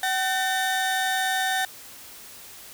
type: tone pair together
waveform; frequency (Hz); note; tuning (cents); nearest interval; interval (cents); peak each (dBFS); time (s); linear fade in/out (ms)
30% pulse; 759.4 / 1803; F#5 / A6; +45 / +42; octave + minor third; 1497; -22 / -24; 0.03-1.65; 2
effects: white hiss -44 dBFS RMS until 2.73 s